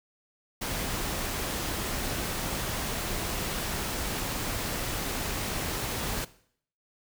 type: noise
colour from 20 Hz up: pink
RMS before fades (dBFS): -32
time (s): 0.61-6.25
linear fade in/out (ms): 10
effects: noise-tail reverb RT60 0.6 s tail -18 dB re dry